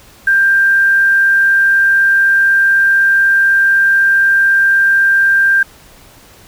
sine tone with quantisation, 1586 Hz, G6, 20 cents sharp, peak -7 dBFS, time 0.27-5.63 s, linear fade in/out 5 ms, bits 6, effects pink hiss -42 dBFS RMS until 6.47 s

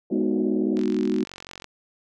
pink band-pass noise, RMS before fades -38 dBFS, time 0.1-0.8 s, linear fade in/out 5 ms, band 320 to 640 Hz, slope 48 dB/octave
sine chord, G# minor seventh, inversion none, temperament equal, 207.7 / 246.9 / 311.1 / 370 Hz, G#3 / B3 / D#4 / F#4, 0 / 0 / 0 / 0 cents, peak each -26 dBFS, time 0.11-1.24 s, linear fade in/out 10 ms
click train, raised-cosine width 0.2 ms, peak -21 dBFS, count 41, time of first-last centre 0.77-1.643 s, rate 45.8 Hz
effects none

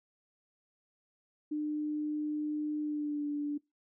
sine tone with pitch glide, 300.9 to 292.2 Hz, D4 to D4, +42 to -9 cents, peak -31 dBFS, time 1.51-3.58 s, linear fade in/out 10 ms, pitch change -51 cents, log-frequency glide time 2.81-3.26 s, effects noise-tail reverb RT60 0.2 s tail -23 dB re dry

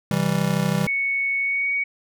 square chord, C major, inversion none, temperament just, 130.81 / 163.52 / 196.22 Hz, C3 / E3 / G3, 0 / -14 / +2 cents, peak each -28 / -23 / -24 dBFS, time 0.11-0.87 s, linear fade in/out 2 ms
sine tone with pitch glide, 2217 to 2244 Hz, C#7 to C#7, 0 to +21 cents, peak -20 dBFS, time 0.87-1.84 s, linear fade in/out 10 ms, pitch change +21 cents, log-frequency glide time 1.4-1.71 s
effects none

